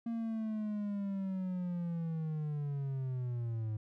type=linear sweep; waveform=triangle; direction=down; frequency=232.5 to 106.6 Hz; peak=-32 dBFS; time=0.06-3.77 s; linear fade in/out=5 ms; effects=none